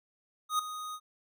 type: tone with ADSR envelope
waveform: square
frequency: 1244.5 Hz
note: D#6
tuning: in tune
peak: -25 dBFS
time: 0.49-1 s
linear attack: 100 ms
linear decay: 6 ms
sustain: -13 dB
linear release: 59 ms
effects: none